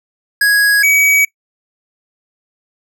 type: tone pair in turn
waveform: square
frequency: 1661 / 2271 Hz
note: G#6 / C#7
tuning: 0 / +41 cents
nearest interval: perfect fourth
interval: 541 cents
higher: second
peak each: -9 dBFS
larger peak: neither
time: 0.41-0.83 / 0.83-1.25 s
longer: neither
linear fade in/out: 5 ms
effects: noise-tail reverb RT60 0.1 s tail -20 dB re dry